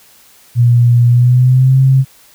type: tone with pitch glide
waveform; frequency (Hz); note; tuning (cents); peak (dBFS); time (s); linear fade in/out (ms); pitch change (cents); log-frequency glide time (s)
sine; 120 to 133.15; B2 to C3; -49 to +31; -5; 0.55-2.05; 50; +180; 1.07-1.79
effects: white hiss -45 dBFS RMS until 2.34 s

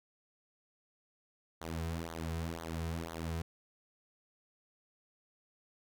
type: tone with flanger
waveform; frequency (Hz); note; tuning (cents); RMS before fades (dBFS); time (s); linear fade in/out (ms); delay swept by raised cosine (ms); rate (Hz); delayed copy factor
sawtooth; 82.41; E2; 0; -39; 1.61-3.42; 5; 0.38 to 3.58; 2; -0.85
effects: none

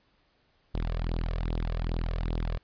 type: tone with flanger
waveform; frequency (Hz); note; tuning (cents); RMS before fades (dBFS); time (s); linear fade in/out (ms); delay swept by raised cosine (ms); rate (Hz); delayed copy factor
sawtooth; 41.2; E1; 0; -30; 0.74-2.58; 10; 0.21 to 1.81; 2.5; +0.8
effects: pink hiss -68 dBFS RMS until 2.63 s + resampled to 11025 Hz

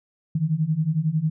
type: beating tone pair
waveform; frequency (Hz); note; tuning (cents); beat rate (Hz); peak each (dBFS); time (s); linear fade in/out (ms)
sine; 151 / 162; D3 / E3; +48 / -30; 11; -24 / -22; 0.35-1.3; 5
effects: none

